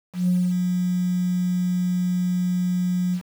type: tone with ADSR envelope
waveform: sine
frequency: 180 Hz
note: F#3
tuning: 47 cents flat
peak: -15 dBFS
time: 0.13-3.22 s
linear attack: 150 ms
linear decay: 240 ms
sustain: -4 dB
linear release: 82 ms
effects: tanh soft clip ceiling -13 dBFS + 7-bit